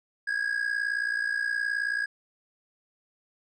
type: tone with amplitude modulation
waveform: triangle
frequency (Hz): 1646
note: G#6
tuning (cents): -16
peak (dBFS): -21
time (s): 0.27-2.06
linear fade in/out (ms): 10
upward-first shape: sine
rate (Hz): 58.9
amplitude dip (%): 75
effects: resampled to 24000 Hz